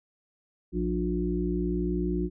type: harmonic tone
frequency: 59.6 Hz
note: A#1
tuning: 39 cents sharp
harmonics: 1 / 3 / 5 / 6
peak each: -31 / -30 / -32 / -31 dBFS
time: 0.72-2.3 s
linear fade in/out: 50 ms
effects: none